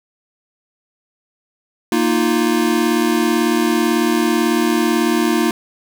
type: chord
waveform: square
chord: Bb suspended fourth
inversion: none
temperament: equal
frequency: 233.1 / 311.1 / 349.2 Hz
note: Bb3 / Eb4 / F4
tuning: 0 / 0 / 0 cents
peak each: -19 dBFS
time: 1.92-5.51 s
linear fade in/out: 2 ms
effects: none